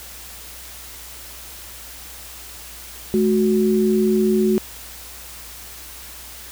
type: tone pair together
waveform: sine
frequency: 214.3 / 370 Hz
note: A3 / F#4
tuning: -45 / 0 cents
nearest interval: major sixth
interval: 945 cents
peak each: -17 dBFS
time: 3.14-4.58 s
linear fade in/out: 0 ms
effects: added 60 Hz sine -44 dBFS peak until 6.51 s + white hiss -38 dBFS RMS until 6.51 s